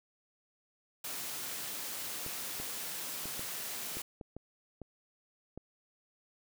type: high-pass noise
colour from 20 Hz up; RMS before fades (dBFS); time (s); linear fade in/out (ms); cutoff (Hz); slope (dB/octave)
white; -40; 1.04-4.02; 5; 110; 12
type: clicks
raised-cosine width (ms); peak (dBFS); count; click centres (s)
2; -30; 9; 2.264 / 2.6 / 3.256 / 3.394 / 3.97 / 4.212 / 4.366 / 4.817 / 5.576
effects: none